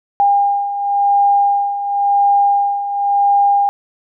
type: beating tone pair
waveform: sine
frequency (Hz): 805 / 805.94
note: G5 / G5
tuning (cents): +46 / +48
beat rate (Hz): 0.94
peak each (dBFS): -18 / -12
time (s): 0.2-3.69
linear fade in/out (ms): 0
effects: none